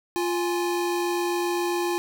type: tone pair together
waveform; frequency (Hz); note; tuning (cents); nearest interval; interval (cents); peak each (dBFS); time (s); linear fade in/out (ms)
square; 349.2 / 830.6; F4 / G#5; 0 / 0; octave + minor third; 1500; -25 / -31; 0.16-1.98; 0
effects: none